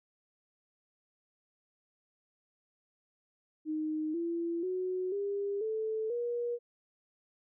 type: tone with pitch steps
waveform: sine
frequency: 310 / 338.1 / 368.7 / 402 / 438.4 / 478.1 Hz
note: D#4 / E4 / F#4 / G4 / A4 / A#4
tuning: -6 / +44 / -6 / +44 / -6 / +44 cents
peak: -31 dBFS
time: 3.65-6.59 s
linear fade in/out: 50 ms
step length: 490 ms
effects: none